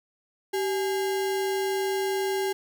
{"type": "tone with sample-and-hold", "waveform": "sine", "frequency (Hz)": 386.1, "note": "G4", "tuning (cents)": -26, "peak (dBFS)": -24, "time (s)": [0.53, 2.53], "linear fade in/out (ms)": 10, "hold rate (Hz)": 1225, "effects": []}